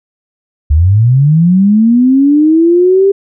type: linear sweep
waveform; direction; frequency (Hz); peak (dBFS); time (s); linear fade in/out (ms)
sine; up; 69.3 to 399.2; -4; 0.7-3.12; 10
effects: none